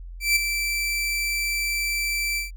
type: tone with ADSR envelope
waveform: sawtooth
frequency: 2333 Hz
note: D7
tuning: 12 cents flat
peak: -12 dBFS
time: 0.2-2.51 s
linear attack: 160 ms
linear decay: 13 ms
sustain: -8 dB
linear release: 140 ms
effects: added 43 Hz sine -35 dBFS peak until 2.56 s